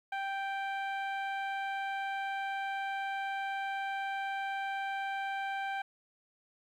15% pulse tone with low-pass filter, 784 Hz, G5, in tune, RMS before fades -36 dBFS, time 0.12-5.82 s, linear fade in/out 5 ms, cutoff 1900 Hz, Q 0.53, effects 11-bit

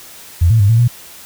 sine tone with pitch steps, 85.4 / 112.6 / 100.4 / 114.2 / 120.4 Hz, F2 / A2 / G2 / A#2 / B2, -38 / +40 / +42 / -35 / -44 cents, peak -7 dBFS, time 0.41-0.88 s, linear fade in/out 10 ms, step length 94 ms, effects white hiss -37 dBFS RMS until 1.25 s

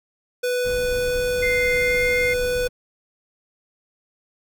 square tone, 495.1 Hz, B4, 4 cents sharp, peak -21 dBFS, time 0.43-2.68 s, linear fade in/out 10 ms
brown noise, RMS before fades -33 dBFS, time 0.64-2.69 s, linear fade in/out 20 ms
sine tone with pitch glide, 2093 to 2109 Hz, C7 to C7, 0 to +13 cents, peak -20 dBFS, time 1.42-2.34 s, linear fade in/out 10 ms, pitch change +13 cents, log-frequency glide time 1.77-2 s
effects none

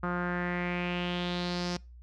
sawtooth tone with low-pass filter sweep, 176.8 Hz, F3, 22 cents sharp, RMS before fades -32 dBFS, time 0.03-1.77 s, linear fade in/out 5 ms, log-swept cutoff 1300 to 5400 Hz, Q 4.1, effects noise-tail reverb RT60 0.3 s tail -25 dB re dry + added 60 Hz sine -47 dBFS peak until 2.02 s

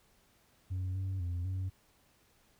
sine tone with pitch steps, 92.6 / 95.2 / 87.7 / 93.9 Hz, F#2 / F#2 / F2 / F#2, +2 / +50 / +8 / +26 cents, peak -30 dBFS, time 0.7-1.7 s, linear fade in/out 20 ms, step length 250 ms, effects tanh soft clip ceiling -32 dBFS + pink hiss -68 dBFS RMS until 2.59 s

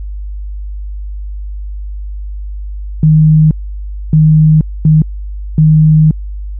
sine tone bursts at uneven times, 155.56 Hz, D#3, in tune, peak -3 dBFS, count 4, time 3.03-3.51 / 4.13-4.61 / 4.85-5.02 / 5.58-6.11 s, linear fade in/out 2 ms, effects added 50 Hz sine -19 dBFS peak until 6.59 s

